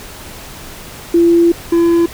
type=tone pair in turn; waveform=sine / triangle; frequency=339.9 / 338.6 Hz; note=F4 / E4; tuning=-47 / +46 cents; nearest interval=unison; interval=7 cents; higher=first; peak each=-6 dBFS; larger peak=neither; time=1.14-1.52 / 1.72-2.06 s; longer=first; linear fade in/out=5 ms; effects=pink hiss -32 dBFS RMS until 2.13 s